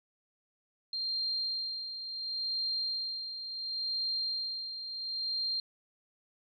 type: tone with tremolo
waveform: sine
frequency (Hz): 4186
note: C8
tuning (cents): 0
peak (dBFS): -30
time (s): 0.93-5.6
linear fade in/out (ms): 2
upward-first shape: sine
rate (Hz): 0.71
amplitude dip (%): 60
effects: none